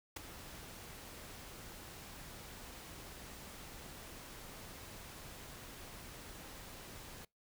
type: noise with ADSR envelope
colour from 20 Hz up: pink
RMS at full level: -39 dBFS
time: 0.16-7.25 s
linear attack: 8 ms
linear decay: 8 ms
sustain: -12 dB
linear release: 5 ms
effects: noise-tail reverb RT60 0.2 s tail -26 dB re dry